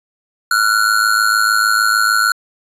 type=ring-modulated tone; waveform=square; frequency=1424 Hz; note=F6; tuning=33 cents sharp; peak=-9 dBFS; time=0.51-2.32 s; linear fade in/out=2 ms; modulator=53.3 Hz; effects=resampled to 32000 Hz